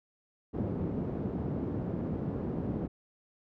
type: band-pass noise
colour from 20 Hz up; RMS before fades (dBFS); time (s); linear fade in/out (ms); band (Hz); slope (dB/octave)
pink; -34; 0.53-2.88; 20; 110 to 360; 12
effects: none